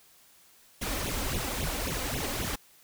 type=noise with flanger; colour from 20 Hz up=pink; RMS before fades=-32 dBFS; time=0.81-2.56 s; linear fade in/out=10 ms; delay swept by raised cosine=0.3 to 3.9 ms; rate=3.7 Hz; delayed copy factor=+0.95; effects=white hiss -59 dBFS RMS until 2.83 s